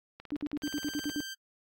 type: click train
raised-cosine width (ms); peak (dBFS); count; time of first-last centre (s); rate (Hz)
0.3; -30; 18; 0.2-1.095; 19
type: tone bursts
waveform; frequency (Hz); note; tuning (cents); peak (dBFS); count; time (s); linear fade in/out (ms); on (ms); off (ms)
sine; 293.7; D4; 0; -30; 9; 0.32-1.204; 0; 44; 61
type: tone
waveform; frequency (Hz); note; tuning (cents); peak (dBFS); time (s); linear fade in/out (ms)
15% pulse; 1568; G6; 0; -32; 0.62-1.35; 20
effects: AAC 48 kbps